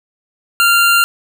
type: tone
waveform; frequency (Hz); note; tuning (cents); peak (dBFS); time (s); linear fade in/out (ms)
25% pulse; 1389; F6; -10; -5; 0.6-1.04; 0
effects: none